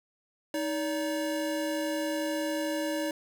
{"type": "tone pair together", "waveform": "square", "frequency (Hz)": [313.2, 574], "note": ["D#4", "D5"], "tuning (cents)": [11, -40], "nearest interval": "minor seventh", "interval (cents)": 1049, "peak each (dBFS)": [-32, -33], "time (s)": [0.54, 3.11], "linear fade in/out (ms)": 2, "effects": []}